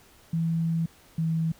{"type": "tone pair in turn", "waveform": "sine", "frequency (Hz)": [164.81, 162.35], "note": ["E3", "E3"], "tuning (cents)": [0, -26], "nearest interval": "unison", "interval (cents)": 26, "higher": "first", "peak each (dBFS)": [-23, -23], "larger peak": "neither", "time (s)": [[0.33, 0.86], [1.18, 1.52]], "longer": "first", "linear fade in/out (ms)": 5, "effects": ["pink hiss -56 dBFS RMS until 1.59 s"]}